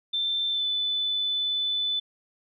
sine tone with pitch glide, 3556 to 3501 Hz, A7 to A7, +18 to -9 cents, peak -24 dBFS, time 0.13-2 s, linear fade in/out 10 ms, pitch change -27 cents, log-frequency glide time 0.5-0.66 s, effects none

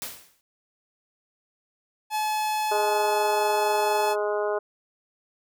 white noise with exponential decay, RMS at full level -31 dBFS, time 0.02-0.41 s, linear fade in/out 0 ms, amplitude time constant 84 ms
45% pulse tone, 857 Hz, A5, 46 cents flat, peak -24 dBFS, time 2.1-4.16 s, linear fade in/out 50 ms
harmonic tone, 208.2 Hz, G#3, 5 cents sharp, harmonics 2 / 3 / 4 / 5 / 6 / 7, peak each -26 / -28 / -34 / -35 / -37 / -37 dBFS, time 2.71-4.59 s, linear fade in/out 10 ms
effects none

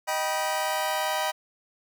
sawtooth chord, Eb augmented, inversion none, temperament just, 622.3 / 777.8 / 972.3 Hz, Eb5 / G5 / B5, 0 / -14 / -27 cents, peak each -26 dBFS, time 0.07-1.32 s, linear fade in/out 20 ms, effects none

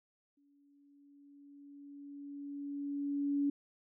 sine tone with exponential growth, 284 Hz, C#4, 42 cents sharp, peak -28 dBFS, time 0.37-3.5 s, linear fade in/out 5 ms, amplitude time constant 680 ms, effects none

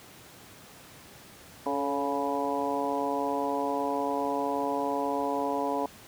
harmonic tone with a mistuned harmonic, 140.6 Hz, C#3, 25 cents sharp, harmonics 2 / 3 / 4 / 5 / 6 / 7, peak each -33 / -34 / -34 / -34 / -35 / -33 dBFS, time 1.66-5.86 s, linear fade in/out 2 ms, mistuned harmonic 3, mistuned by +42 cents, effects pink hiss -50 dBFS RMS until 6.07 s + high-pass 80 Hz 12 dB/octave

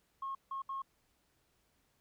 sine tone bursts at uneven times, 1083 Hz, C#6, 41 cents flat, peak -36 dBFS, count 3, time 0.22-0.35 / 0.51-0.62 / 0.69-0.82 s, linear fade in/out 5 ms, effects tanh soft clip ceiling -32 dBFS + pink hiss -75 dBFS RMS until 2 s

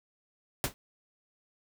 pink noise with exponential decay, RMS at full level -24 dBFS, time 0.64-0.74 s, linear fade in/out 0 ms, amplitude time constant 21 ms, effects none

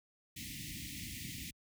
pink band-stop noise, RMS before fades -44 dBFS, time 0.36-1.51 s, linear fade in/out 10 ms, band 320 to 1900 Hz, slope 96 dB/octave, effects high-pass 60 Hz 12 dB/octave

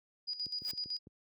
sine tone with tremolo, 4905 Hz, D#8, 26 cents flat, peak -34 dBFS, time 0.27-0.99 s, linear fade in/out 20 ms, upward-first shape square, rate 7.9 Hz, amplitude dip 70%
clicks, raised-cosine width 3 ms, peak -38 dBFS, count 5, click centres 0.466 / 0.62 / 0.734 / 0.859 / 1.071 s
white noise with exponential growth, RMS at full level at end -41 dBFS, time 0.6-0.71 s, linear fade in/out 2 ms, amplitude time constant 23 ms
effects high-pass 80 Hz 12 dB/octave

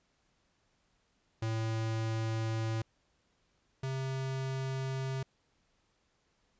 square tone pair in turn, 111.8 / 132.95 Hz, A2 / C3, +28 / +28 cents, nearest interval minor third, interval 300 cents, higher second, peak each -32 / -34 dBFS, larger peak first, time 1.42-2.82 / 3.83-5.23 s, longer neither, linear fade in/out 5 ms, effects pink hiss -74 dBFS RMS until 6.59 s + resampled to 16000 Hz

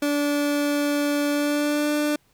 30% pulse tone with pitch glide, 290 to 296.9 Hz, D4 to D4, -22 to +19 cents, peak -18 dBFS, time 0.02-2.16 s, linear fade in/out 5 ms, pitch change +41 cents, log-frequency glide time 1.3-1.92 s, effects pink hiss -63 dBFS RMS until 2.33 s

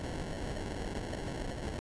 pink noise with sample-and-hold, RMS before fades -38 dBFS, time 0-1.79 s, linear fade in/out 0 ms, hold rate 1225 Hz, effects resampled to 22050 Hz

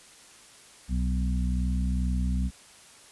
harmonic tone with a mistuned harmonic, 62.3 Hz, B1, 16 cents sharp, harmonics 1 / 2 / 3 / 4, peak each -25 / -37 / -31 / -37 dBFS, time 0.88-2.51 s, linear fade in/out 50 ms, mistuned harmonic 1, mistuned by +44 cents, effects white hiss -52 dBFS RMS until 3.11 s + resampled to 24000 Hz

